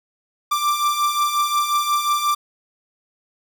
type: beating tone pair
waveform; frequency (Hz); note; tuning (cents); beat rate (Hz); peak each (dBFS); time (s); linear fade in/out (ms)
45% pulse; 1174.7 / 1180.3; D6 / D6; 0 / +8; 5.6; -24 / -19; 0.51-2.35; 10
effects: none